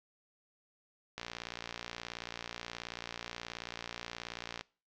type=click train; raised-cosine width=0.2 ms; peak=-22 dBFS; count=202; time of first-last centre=1.18-4.61 s; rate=58.6 Hz; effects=noise-tail reverb RT60 0.4 s tail -24 dB re dry + low-pass 6000 Hz 12 dB/octave